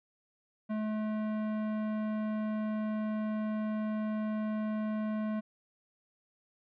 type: tone with tanh clipping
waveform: sine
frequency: 215.1 Hz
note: A3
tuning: 39 cents flat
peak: -33 dBFS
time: 0.69-5.41 s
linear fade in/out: 20 ms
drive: 16 dB
effects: none